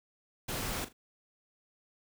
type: noise with echo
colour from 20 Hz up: pink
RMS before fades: -36 dBFS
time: 0.48-0.85 s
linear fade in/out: 10 ms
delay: 40 ms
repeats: 2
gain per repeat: -13 dB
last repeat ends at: 0.93 s
effects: none